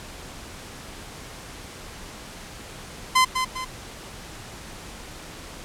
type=tone with echo; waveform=sawtooth; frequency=1030 Hz; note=C6; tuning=28 cents flat; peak=-11 dBFS; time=3.15-3.25 s; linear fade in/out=10 ms; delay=200 ms; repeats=2; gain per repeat=-7 dB; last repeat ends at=3.65 s; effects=pink hiss -40 dBFS RMS until 5.64 s + low-pass 10000 Hz 12 dB/octave